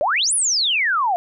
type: exponential two-way sweep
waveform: sine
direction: up then down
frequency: 539 to 10548 to 677 Hz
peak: -16 dBFS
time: 0.01-1.16 s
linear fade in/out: 0 ms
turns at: 0.34 s
effects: none